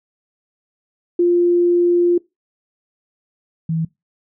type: tone pair in turn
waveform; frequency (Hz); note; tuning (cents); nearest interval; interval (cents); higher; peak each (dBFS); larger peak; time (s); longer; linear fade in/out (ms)
sine; 349.2 / 162.25; F4 / E3; 0 / -27; octave + minor second; 1327; first; -11 / -17; first; 1.19-2.18 / 3.69-3.85; first; 5
effects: noise-tail reverb RT60 0.2 s tail -22 dB re dry